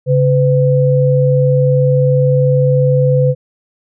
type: tone pair together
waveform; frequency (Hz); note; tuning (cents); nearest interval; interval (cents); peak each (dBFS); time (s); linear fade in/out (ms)
sine; 138.59 / 504.8; C#3 / B4; 0 / +38; octave + minor seventh; 2238; -10 / -12; 0.06-3.35; 50
effects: none